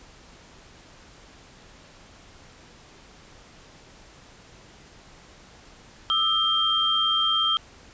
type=tone cluster; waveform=sine; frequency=1215 / 1312 / 3180 Hz; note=D#6 / E6 / G7; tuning=-42 / -9 / +24 cents; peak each=-30 / -26 / -21 dBFS; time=6.1-7.57 s; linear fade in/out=0 ms; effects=pink hiss -50 dBFS RMS until 7.93 s + resampled to 16000 Hz